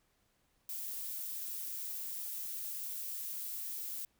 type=noise; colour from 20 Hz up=violet; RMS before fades=-41 dBFS; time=0.69-4.05 s; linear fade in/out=2 ms; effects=pink hiss -75 dBFS RMS until 4.19 s